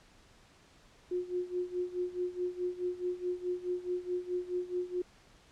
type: tone with tremolo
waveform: sine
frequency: 359.2 Hz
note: F4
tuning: 49 cents sharp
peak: -29 dBFS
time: 1.11-5.02 s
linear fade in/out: 5 ms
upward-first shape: sine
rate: 4.7 Hz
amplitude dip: 85%
effects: pink hiss -61 dBFS RMS until 5.51 s + low-pass 7000 Hz 12 dB/octave